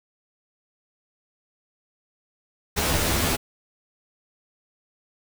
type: noise with comb filter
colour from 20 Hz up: pink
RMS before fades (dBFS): -23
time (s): 2.76-3.37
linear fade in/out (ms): 20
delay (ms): 12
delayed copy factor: +0.75
effects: none